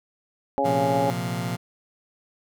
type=harmonic tone; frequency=138.59 Hz; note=C#3; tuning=in tune; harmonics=2 / 3 / 4 / 5 / 6; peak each=-29 / -30 / -24 / -30 / -24 dBFS; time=0.58-1.1 s; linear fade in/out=0 ms
type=chord; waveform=sawtooth; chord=Bb suspended second; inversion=none; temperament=just; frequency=116.54 / 131.11 / 174.81 Hz; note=Bb2 / C3 / F3; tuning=0 / +4 / +2 cents; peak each=-26 / -28 / -25 dBFS; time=0.64-1.57 s; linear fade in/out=20 ms
effects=none